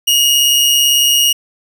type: tone with amplitude modulation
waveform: sawtooth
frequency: 2870 Hz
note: F7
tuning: 47 cents sharp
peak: -4 dBFS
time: 0.07-1.33 s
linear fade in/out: 10 ms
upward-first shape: sine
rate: 138 Hz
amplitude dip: 40%
effects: none